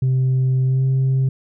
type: tone with pitch glide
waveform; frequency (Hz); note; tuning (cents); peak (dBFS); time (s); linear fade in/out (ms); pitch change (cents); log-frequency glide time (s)
sine; 130 to 132.5; C3 to C3; -11 to +22; -12; 0.02-1.29; 5; +33; 0.65-0.84
effects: tanh soft clip ceiling -13 dBFS